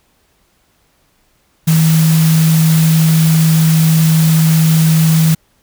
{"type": "tone in noise", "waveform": "sine", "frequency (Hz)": 160, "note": "D#3", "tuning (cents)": 49, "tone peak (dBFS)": -7, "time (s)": [1.67, 5.35], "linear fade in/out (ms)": 10, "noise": "white", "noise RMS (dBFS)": -21, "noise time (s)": [1.67, 5.35], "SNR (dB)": 11, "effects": ["pink hiss -57 dBFS RMS until 5.62 s"]}